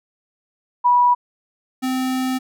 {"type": "tone pair in turn", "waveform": ["sine", "square"], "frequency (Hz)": [976, 258.5], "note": ["B5", "C4"], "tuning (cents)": [-21, -21], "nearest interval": "octave + major seventh", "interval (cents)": 2300, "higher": "first", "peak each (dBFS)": [-11, -20], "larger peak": "first", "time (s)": [[0.84, 1.15], [1.82, 2.39]], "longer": "second", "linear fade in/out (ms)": 20, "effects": []}